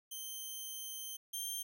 10% pulse tone pair in turn, 3124 / 3171 Hz, G7 / G7, -7 / +19 cents, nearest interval unison, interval 26 cents, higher second, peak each -34 / -30 dBFS, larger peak second, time 0.11-1.17 / 1.33-1.63 s, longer first, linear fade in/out 10 ms, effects none

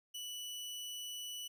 sawtooth tone, 2960 Hz, F#7, in tune, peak -39 dBFS, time 0.14-1.48 s, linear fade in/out 10 ms, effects none

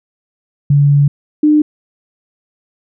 sine tone pair in turn, 143.1 / 301.6 Hz, D3 / D4, -45 / +46 cents, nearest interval octave + minor second, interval 1291 cents, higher second, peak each -6 dBFS, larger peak neither, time 0.7-1.08 / 1.43-1.62 s, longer first, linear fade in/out 5 ms, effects none

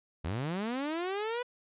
sawtooth linear sweep, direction up, 71.8 to 498.8 Hz, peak -28 dBFS, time 0.24-1.43 s, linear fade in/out 10 ms, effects resampled to 8000 Hz

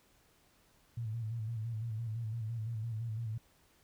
sine tone with vibrato, 112.8 Hz, A2, 44 cents sharp, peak -35 dBFS, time 0.97-3.38 s, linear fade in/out 5 ms, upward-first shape square, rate 5.9 Hz, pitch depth 61 cents each way, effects pink hiss -68 dBFS RMS until 3.83 s

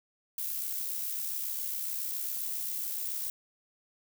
violet noise with amplitude modulation, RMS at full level -33 dBFS, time 0.38-3.3 s, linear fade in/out 2 ms, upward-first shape sine, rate 67.3 Hz, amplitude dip 40%, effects none

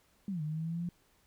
sine linear two-way sweep, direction down then up, 207.7 to 150 to 176 Hz, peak -33 dBFS, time 0.28-0.89 s, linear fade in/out 2 ms, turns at 0.42 s, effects pink hiss -69 dBFS RMS until 1.26 s

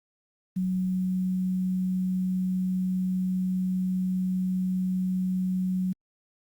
sine tone with quantisation, 185 Hz, F#3, in tune, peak -24 dBFS, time 0.56-5.93 s, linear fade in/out 10 ms, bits 9, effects Opus 48 kbps

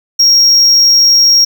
triangle tone, 5588 Hz, F8, in tune, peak -3 dBFS, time 0.19-1.45 s, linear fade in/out 10 ms, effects none

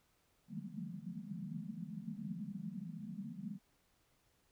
white band-pass noise, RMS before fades -45 dBFS, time 0.48-3.59 s, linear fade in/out 50 ms, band 150 to 230 Hz, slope 96 dB/octave, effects pink hiss -75 dBFS RMS until 4.51 s

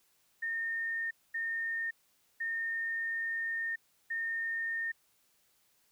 sine tone bursts at uneven times, 1827 Hz, A#6, 35 cents flat, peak -32 dBFS, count 4, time 0.42-1.11 / 1.34-1.91 / 2.4-3.76 / 4.1-4.92 s, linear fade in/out 10 ms, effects white hiss -71 dBFS RMS until 5.91 s

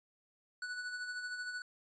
square tone with tremolo, 1480 Hz, F#6, in tune, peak -38 dBFS, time 0.62-1.62 s, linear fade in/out 2 ms, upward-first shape sine, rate 13 Hz, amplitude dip 45%, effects resampled to 16000 Hz

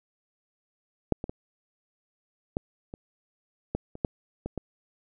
clicks, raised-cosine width 2 ms, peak -8 / -19 / -21 / -14 / -25 / -14 / -27 / -11 / -19 / -18 dBFS, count 10, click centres 1.123 / 1.241 / 1.295 / 2.569 / 2.939 / 3.75 / 3.954 / 4.048 / 4.46 / 4.577 s, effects none

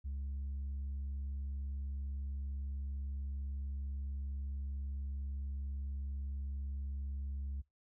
sine tone, 68.9 Hz, C#2, 10 cents flat, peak -35 dBFS, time 0.04-7.62 s, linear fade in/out 20 ms, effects noise-tail reverb RT60 0.2 s tail -24 dB re dry + tanh soft clip ceiling -36 dBFS

